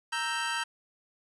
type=chord; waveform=25% pulse; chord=E diminished; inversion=second; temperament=equal; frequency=932.3 / 1318.5 / 1568 Hz; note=Bb5 / E6 / G6; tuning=0 / 0 / 0 cents; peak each=-30 / -32 / -29 dBFS; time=0.12-0.64 s; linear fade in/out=10 ms; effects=resampled to 22050 Hz + 9-bit